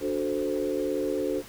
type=chord; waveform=sine; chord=D dominant seventh; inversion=none; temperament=equal with one note detuned; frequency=293.7 / 370 / 440 / 521.7 Hz; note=D4 / F#4 / A4 / C5; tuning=0 / 0 / 0 / -5 cents; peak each=-31 dBFS; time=0-1.43 s; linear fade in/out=50 ms; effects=pink hiss -46 dBFS RMS until 1.48 s